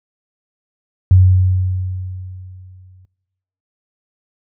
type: tone with exponential decay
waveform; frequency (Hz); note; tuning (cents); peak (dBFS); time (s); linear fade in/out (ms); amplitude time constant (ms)
sine; 92.5; F#2; 0; -3; 1.11-3.05; 0; 420
effects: noise-tail reverb RT60 1.0 s tail -20 dB re dry + high-pass 60 Hz 12 dB/octave